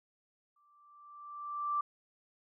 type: tone with exponential growth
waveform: sine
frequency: 1173 Hz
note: D6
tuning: 2 cents flat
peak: -28 dBFS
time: 0.56-1.81 s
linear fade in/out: 5 ms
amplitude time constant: 270 ms
effects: none